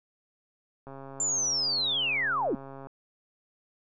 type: click train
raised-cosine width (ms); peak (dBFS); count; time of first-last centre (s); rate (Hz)
1; -30; 273; 0.87-2.87; 136
type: linear sweep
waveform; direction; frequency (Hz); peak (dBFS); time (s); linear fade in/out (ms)
sine; down; 7300 to 207.7; -25; 1.2-2.55; 2
effects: none